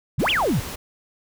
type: exponential two-way sweep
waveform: sine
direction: up then down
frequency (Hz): 98 to 3520 to 98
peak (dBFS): -18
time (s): 0.18-0.6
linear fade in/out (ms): 5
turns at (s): 0.3
type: noise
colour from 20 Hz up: pink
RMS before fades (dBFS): -33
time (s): 0.19-0.76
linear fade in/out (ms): 10
effects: none